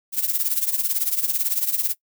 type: noise with tremolo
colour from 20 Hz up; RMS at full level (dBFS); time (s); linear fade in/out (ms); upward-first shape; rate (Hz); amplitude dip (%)
violet; -19; 0.12-1.95; 50; triangle; 18; 85
effects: noise-tail reverb RT60 0.1 s tail -22 dB re dry